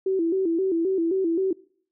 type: tone with vibrato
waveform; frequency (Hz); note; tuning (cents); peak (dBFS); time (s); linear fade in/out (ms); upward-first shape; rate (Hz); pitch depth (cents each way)
sine; 355.9; F4; +33; -20; 0.06-1.53; 5; square; 3.8; 120
effects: noise-tail reverb RT60 0.6 s tail -24 dB re dry